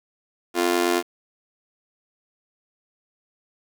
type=tone with amplitude modulation; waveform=sawtooth; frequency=349.2 Hz; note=F4; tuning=in tune; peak=-11 dBFS; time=0.54-1.03 s; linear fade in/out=50 ms; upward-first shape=sine; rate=89.2 Hz; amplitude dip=95%; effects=8-bit